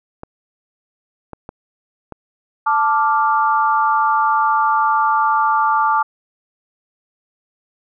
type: clicks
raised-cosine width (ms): 1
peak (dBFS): -17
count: 4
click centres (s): 0.234 / 1.333 / 1.491 / 2.123
type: chord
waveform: sine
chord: D minor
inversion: second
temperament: equal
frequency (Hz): 880 / 1174.7 / 1396.9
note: A5 / D6 / F6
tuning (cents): 0 / 0 / 0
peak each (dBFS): -16 / -16 / -22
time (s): 2.66-6.03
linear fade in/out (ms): 10
effects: none